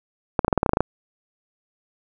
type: clicks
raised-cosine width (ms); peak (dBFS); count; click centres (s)
1; -3; 11; 0.392 / 0.447 / 0.481 / 0.528 / 0.577 / 0.631 / 0.662 / 0.693 / 0.734 / 0.771 / 0.806
effects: none